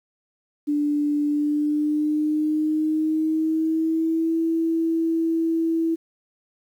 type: tone with pitch glide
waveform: sine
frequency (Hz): 293.7 to 327.8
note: D4 to E4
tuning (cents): 0 to -10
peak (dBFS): -19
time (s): 0.67-5.96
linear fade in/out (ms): 20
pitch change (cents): +190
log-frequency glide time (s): 1.27-4.38
effects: 9-bit